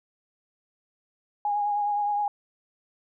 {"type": "tone with vibrato", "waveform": "sine", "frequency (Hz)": 824, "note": "G#5", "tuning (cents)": -14, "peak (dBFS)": -23, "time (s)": [1.45, 2.28], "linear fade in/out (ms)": 2, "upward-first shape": "triangle", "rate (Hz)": 9.6, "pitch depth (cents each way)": 28, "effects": []}